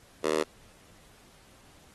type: tone with high-pass filter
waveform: 10% pulse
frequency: 77.78 Hz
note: D#2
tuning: in tune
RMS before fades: -27 dBFS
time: 0.23-0.44 s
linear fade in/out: 20 ms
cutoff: 440 Hz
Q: 1.9
effects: pink hiss -58 dBFS RMS until 1.94 s + AAC 32 kbps